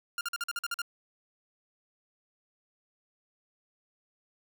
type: tone bursts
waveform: sawtooth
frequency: 1400 Hz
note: F6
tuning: 4 cents sharp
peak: -27 dBFS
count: 9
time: 0.18-0.818 s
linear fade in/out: 2 ms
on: 30 ms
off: 46 ms
effects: none